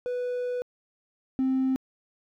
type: tone pair in turn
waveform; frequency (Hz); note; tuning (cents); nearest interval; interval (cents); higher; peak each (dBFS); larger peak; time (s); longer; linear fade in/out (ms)
triangle; 493.9 / 262.6; B4 / C4; 0 / +6; major seventh; 1094; first; -25 / -19; second; 0.06-0.62 / 1.39-1.76; first; 0
effects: tanh soft clip ceiling -18 dBFS